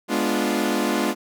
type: chord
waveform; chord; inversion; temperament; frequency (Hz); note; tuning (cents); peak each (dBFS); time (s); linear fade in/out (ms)
sawtooth; G# diminished seventh; none; equal with one note detuned; 209.3 / 246.9 / 293.7 / 349.2; G#3 / B3 / D4 / F4; +14 / 0 / 0 / 0; -22; 0.08-1.15; 50
effects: none